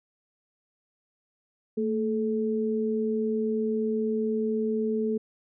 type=tone pair together; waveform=sine; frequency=223.7 / 431.9 Hz; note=A3 / A4; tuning=+29 / -32 cents; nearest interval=major seventh; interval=1139 cents; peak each=-27 dBFS; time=1.77-5.18 s; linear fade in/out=10 ms; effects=none